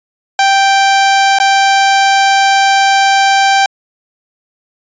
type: tone with dropouts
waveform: sawtooth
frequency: 784 Hz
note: G5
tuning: in tune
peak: -3 dBFS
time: 0.39-3.66 s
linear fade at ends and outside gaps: 2 ms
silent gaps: 1.387-1.4 s
effects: resampled to 16000 Hz